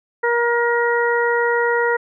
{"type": "harmonic tone", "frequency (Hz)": 473.6, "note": "A#4", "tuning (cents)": 27, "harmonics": [1, 2, 3, 4], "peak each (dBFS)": [-18, -22, -23, -22], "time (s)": [0.23, 1.97], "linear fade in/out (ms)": 10, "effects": []}